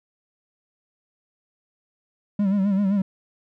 triangle tone with vibrato, 197.9 Hz, G3, 17 cents sharp, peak -16 dBFS, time 2.39-3.02 s, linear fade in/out 5 ms, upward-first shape sine, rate 7.7 Hz, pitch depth 79 cents each way, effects none

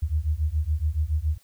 sine beating tone pair, 73.42 / 80.52 Hz, D2 / E2, 0 / -40 cents, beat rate 7.1 Hz, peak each -25 dBFS, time 0.02-1.38 s, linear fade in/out 10 ms, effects white hiss -61 dBFS RMS until 1.43 s

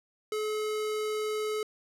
square tone, 428.3 Hz, A4, 47 cents flat, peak -30 dBFS, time 0.32-1.63 s, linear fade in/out 2 ms, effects low-pass 12000 Hz 12 dB/octave

